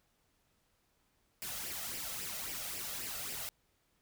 white noise with flanger, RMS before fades -41 dBFS, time 1.42-3.49 s, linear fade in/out 0 ms, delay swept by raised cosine 0.38 to 1.58 ms, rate 3.7 Hz, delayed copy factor +0.6, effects pink hiss -75 dBFS RMS until 4.01 s

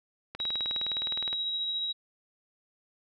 click train, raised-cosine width 0.3 ms, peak -22 dBFS, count 20, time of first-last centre 0.35-1.329 s, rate 19.4 Hz
sine tone with tremolo, 3844 Hz, B7, 48 cents flat, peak -28 dBFS, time 0.39-1.93 s, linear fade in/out 20 ms, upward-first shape sine, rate 14 Hz, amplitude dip 25%
effects none

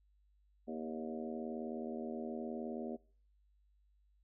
harmonic tone with a mistuned harmonic, 79.1 Hz, D#2, 29 cents sharp, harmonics 3 / 4 / 5 / 6 / 7 / 8 / 9, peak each -42 / -49 / -46 / -53 / -49 / -50 / -53 dBFS, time 0.67-2.97 s, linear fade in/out 20 ms, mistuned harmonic 8, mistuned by -21 cents, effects noise-tail reverb RT60 0.5 s tail -24 dB re dry + added 50 Hz sine -68 dBFS peak until 4.23 s

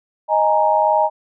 sine chord, D# suspended fourth, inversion none, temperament equal, 622.3 / 830.6 / 932.3 Hz, D#5 / G#5 / A#5, 0 / 0 / 0 cents, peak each -17 dBFS, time 0.28-1.1 s, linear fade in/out 50 ms, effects none

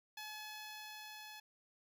10% pulse tone with level ramp, 854 Hz, G#5, 48 cents sharp, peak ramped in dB -37 to -42 dBFS, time 0.17-1.4 s, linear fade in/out 5 ms, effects none

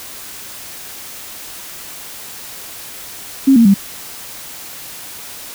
sine tone with pitch steps, 269.8 / 230.8 / 197.51 Hz, C#4 / A#3 / G3, -47 / -17 / +13 cents, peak -5 dBFS, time 3.47-3.743 s, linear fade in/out 10 ms, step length 91 ms, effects white hiss -32 dBFS RMS until 5.54 s

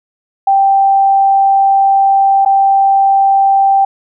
sine tone with dropouts, 784 Hz, G5, in tune, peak -6 dBFS, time 0.47-3.85 s, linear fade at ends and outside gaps 5 ms, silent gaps 2.45-2.459 s, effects none

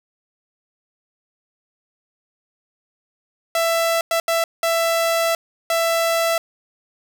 sawtooth tone bursts at uneven times, 665 Hz, E5, 15 cents sharp, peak -13 dBFS, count 5, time 3.55-4.01 / 4.11-4.2 / 4.28-4.44 / 4.63-5.35 / 5.7-6.38 s, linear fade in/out 2 ms, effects none

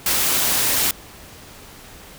white noise, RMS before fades -19 dBFS, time 0.06-0.91 s, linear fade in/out 2 ms, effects pink hiss -42 dBFS RMS until 2.18 s

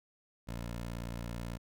15% pulse tone, 58.27 Hz, A#1, in tune, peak -32 dBFS, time 0.47-1.58 s, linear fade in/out 20 ms, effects none

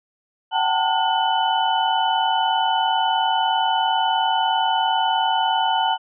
sine tone cluster, 752 / 792 / 895 / 1444 / 2997 Hz, F#5 / G5 / A5 / F#6 / F#7, +28 / +18 / +29 / -43 / +22 cents, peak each -23 / -27 / -20 / -29 / -25 dBFS, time 0.51-5.98 s, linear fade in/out 50 ms, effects none

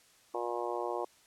harmonic tone, 119.5 Hz, A#2, 43 cents sharp, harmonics 3 / 4 / 5 / 6 / 7 / 8 / 9, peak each -38 / -39 / -40 / -41 / -41 / -42 / -43 dBFS, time 0.34-1.05 s, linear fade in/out 5 ms, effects white hiss -63 dBFS RMS until 1.26 s + low-pass 10000 Hz 12 dB/octave

